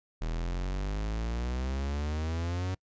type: exponential sweep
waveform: 45% pulse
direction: up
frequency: 39.43 to 94.5 Hz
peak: -30 dBFS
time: 0.21-2.75 s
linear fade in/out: 10 ms
effects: noise-tail reverb RT60 0.1 s tail -26 dB re dry + resampled to 16000 Hz